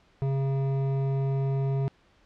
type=tone with hard clipping; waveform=triangle; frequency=136 Hz; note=C#3; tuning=33 cents flat; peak=-26 dBFS; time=0.22-1.88 s; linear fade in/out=0 ms; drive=15 dB; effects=pink hiss -62 dBFS RMS until 2.25 s + low-pass 4000 Hz 12 dB/octave